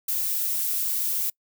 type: noise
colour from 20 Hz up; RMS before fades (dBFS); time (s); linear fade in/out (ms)
violet; -26; 0.08-1.3; 5
effects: noise-tail reverb RT60 0.1 s tail -26 dB re dry